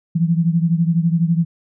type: beating tone pair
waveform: sine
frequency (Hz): 164.81 / 176.81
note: E3 / F3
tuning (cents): 0 / +22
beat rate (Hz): 12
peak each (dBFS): -15 / -19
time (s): 0.15-1.45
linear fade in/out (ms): 10
effects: none